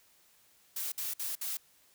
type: noise bursts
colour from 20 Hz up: blue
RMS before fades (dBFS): -36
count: 4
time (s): 0.76-1.571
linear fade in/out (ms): 5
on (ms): 160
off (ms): 57
effects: white hiss -65 dBFS RMS until 1.94 s